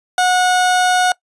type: tone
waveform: 30% pulse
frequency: 730 Hz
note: F#5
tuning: 24 cents flat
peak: -9 dBFS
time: 0.18-1.12 s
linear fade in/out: 2 ms
effects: noise-tail reverb RT60 0.1 s tail -22 dB re dry + resampled to 24000 Hz